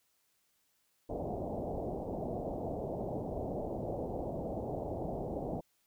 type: low-pass noise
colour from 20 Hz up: white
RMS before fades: -38 dBFS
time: 1.09-5.61 s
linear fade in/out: 10 ms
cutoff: 740 Hz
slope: 48 dB/octave
effects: white hiss -75 dBFS RMS until 5.86 s